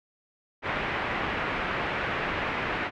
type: low-pass noise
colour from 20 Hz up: white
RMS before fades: -30 dBFS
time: 0.62-2.91 s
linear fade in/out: 50 ms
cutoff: 2300 Hz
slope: 24 dB/octave
effects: none